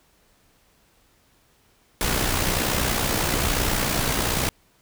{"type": "noise with amplitude modulation", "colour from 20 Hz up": "pink", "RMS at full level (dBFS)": -21, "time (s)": [2.01, 4.49], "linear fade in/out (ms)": 0, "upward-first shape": "sine", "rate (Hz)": 61.1, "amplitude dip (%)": 50, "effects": ["pink hiss -61 dBFS RMS until 4.81 s"]}